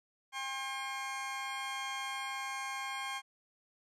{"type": "tone pair together", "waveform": "20% pulse", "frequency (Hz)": [802, 1069.1], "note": ["G5", "C6"], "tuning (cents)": [39, 37], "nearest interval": "perfect fourth", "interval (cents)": 498, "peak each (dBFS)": [-36, -34], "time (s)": [0.32, 3.22], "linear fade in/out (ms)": 50, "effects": ["low-pass 9000 Hz 12 dB/octave"]}